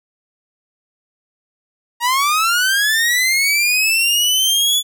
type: linear sweep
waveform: sawtooth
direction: up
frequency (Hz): 932.3 to 3456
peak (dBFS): -10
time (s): 2-4.83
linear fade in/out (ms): 50
effects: none